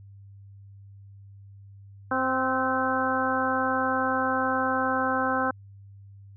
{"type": "harmonic tone with a mistuned harmonic", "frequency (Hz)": 261, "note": "C4", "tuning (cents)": -4, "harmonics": [1, 2, 3, 4, 5, 6], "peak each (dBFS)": [-30, -30, -30, -30, -30, -30], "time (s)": [2.11, 5.51], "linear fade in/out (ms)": 5, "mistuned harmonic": 6, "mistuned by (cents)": -33, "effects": ["added 99 Hz sine -45 dBFS peak until 6.36 s"]}